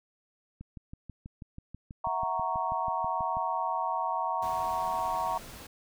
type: click train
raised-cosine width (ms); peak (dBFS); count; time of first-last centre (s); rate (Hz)
5; -30; 18; 0.61-3.37; 6.16
type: chord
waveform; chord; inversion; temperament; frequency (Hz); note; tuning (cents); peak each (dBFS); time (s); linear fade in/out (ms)
sine; F# dominant seventh; third; equal; 659.3 / 740 / 932.3 / 1108.7; E5 / F#5 / A#5 / C#6; 0 / 0 / 0 / 0; -37 / -34 / -31 / -34; 2.04-5.38; 5
type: noise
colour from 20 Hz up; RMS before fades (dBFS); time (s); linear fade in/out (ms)
pink; -46; 4.42-5.67; 5
effects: none